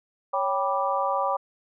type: harmonic tone with a mistuned harmonic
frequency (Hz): 196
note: G3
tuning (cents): 0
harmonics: 3 / 4 / 5 / 6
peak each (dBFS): -28 / -28 / -28 / -28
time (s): 0.33-1.37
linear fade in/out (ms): 10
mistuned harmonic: 3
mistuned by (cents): -96
effects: none